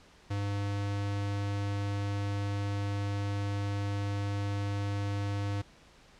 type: tone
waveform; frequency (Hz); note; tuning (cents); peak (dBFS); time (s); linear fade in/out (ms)
square; 100.9; G#2; -49; -31; 0.3-5.62; 10
effects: pink hiss -58 dBFS RMS until 6.19 s + low-pass 6000 Hz 12 dB/octave